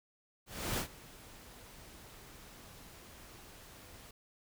pink noise with ADSR envelope, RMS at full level -34 dBFS, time 0.46-4.11 s, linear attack 320 ms, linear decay 92 ms, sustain -20 dB, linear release 4 ms, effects none

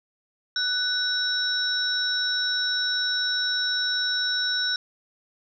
sine tone cluster, 1491 / 3838 / 5450 Hz, F#6 / A#7 / F8, +13 / +50 / -43 cents, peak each -27 dBFS, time 0.56-4.76 s, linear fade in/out 2 ms, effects none

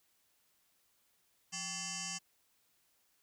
sine tone with frequency modulation, 175.4 Hz, F3, 8 cents sharp, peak -38 dBFS, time 1.52-2.19 s, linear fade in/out 20 ms, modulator 956 Hz, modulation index 7.7, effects white hiss -74 dBFS RMS until 3.22 s

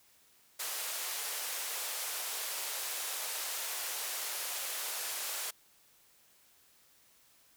white band-pass noise, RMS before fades -38 dBFS, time 0.59-5.51 s, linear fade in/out 10 ms, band 460 to 15000 Hz, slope 24 dB/octave, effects white hiss -65 dBFS RMS until 7.56 s

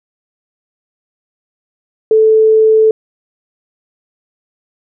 sine tone, 438.3 Hz, A4, 7 cents flat, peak -5 dBFS, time 2.11-2.91 s, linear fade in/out 2 ms, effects none

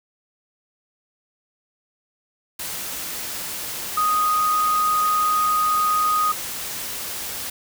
sine tone in noise, 1244.5 Hz, D#6, in tune, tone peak -17 dBFS, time 3.97-6.32 s, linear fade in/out 5 ms, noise white, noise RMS -30 dBFS, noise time 2.59-7.5 s, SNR +10 dB, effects none

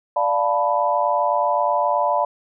sine chord, B half-diminished seventh, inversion first, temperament equal, 587.3 / 698.5 / 880 / 987.8 Hz, D5 / F5 / A5 / B5, 0 / 0 / 0 / 0 cents, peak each -22 / -23 / -23 / -21 dBFS, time 0.16-2.25 s, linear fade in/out 5 ms, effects none

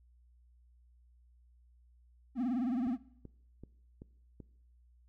triangle tone with vibrato, 246.9 Hz, B3, in tune, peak -28 dBFS, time 2.35-2.98 s, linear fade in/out 50 ms, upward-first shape sine, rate 19 Hz, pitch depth 150 cents each way
click train, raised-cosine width 3 ms, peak -35 dBFS, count 5, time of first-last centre 2.87-4.403 s, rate 2.61 Hz
effects noise-tail reverb RT60 0.8 s tail -21 dB re dry + added 60 Hz sine -61 dBFS peak until 5.08 s

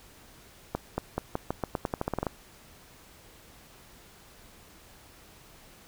accelerating click train, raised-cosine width 1 ms, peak -14 dBFS, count 15, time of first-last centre 0.75-2.267 s, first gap 230 ms, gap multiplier 0.87, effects pink hiss -54 dBFS RMS until 5.87 s

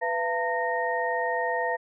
sine tone cluster, 497.5 / 679 / 907 / 1853 Hz, B4 / F5 / A#5 / A#6, +13 / -49 / -48 / -11 cents, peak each -30 dBFS, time 0.01-1.77 s, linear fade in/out 20 ms, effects none

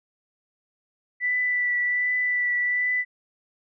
sine tone with vibrato, 1975.5 Hz, B6, in tune, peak -21 dBFS, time 1.2-3.05 s, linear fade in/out 50 ms, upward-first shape triangle, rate 1.3 Hz, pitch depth 18 cents each way, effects none

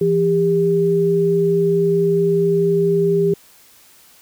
sine tone pair together, 168.18 / 400 Hz, E3 / G4, +35 / +35 cents, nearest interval octave + minor third, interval 1500 cents, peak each -19 / -14 dBFS, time 0.01-3.34 s, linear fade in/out 5 ms, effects white hiss -49 dBFS RMS until 4.21 s

